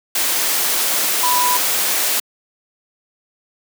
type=tone in noise; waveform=sine; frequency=987.8 Hz; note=B5; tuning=in tune; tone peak=-16 dBFS; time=1.23-1.57 s; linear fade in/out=5 ms; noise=white; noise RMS=-18 dBFS; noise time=0.15-2.2 s; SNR=-1 dB; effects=high-pass 300 Hz 12 dB/octave